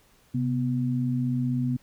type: tone pair together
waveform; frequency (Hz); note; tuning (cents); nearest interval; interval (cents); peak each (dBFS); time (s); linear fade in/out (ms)
sine; 130.79 / 246.9; C3 / B3; 0 / 0; major seventh; 1100; -26; 0.34-1.77; 10
effects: pink hiss -61 dBFS RMS until 1.82 s